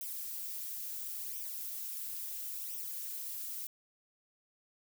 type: noise with flanger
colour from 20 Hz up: violet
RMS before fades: -41 dBFS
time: 0.01-3.67 s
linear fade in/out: 2 ms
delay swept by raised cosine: 0.34 to 5.64 ms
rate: 0.73 Hz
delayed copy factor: +0.7
effects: none